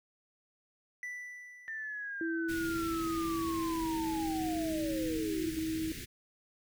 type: tone with exponential decay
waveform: triangle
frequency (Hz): 1976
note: B6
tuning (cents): 0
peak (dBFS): -35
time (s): 1.03-2.69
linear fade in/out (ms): 1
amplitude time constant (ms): 360
type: linear sweep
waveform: sine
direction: down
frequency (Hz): 1800 to 298.5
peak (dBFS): -37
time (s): 1.68-5.59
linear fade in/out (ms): 0
type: tone with pitch glide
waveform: sine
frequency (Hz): 329.6 to 319.1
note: E4 to D#4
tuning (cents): 0 to +44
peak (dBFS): -32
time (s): 2.21-5.92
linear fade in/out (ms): 2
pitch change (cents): -56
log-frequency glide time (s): 3.48-4.37
type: band-stop noise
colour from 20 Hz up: pink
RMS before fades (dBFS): -43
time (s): 2.48-6.06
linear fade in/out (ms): 20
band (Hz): 420 to 1600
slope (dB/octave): 48
effects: none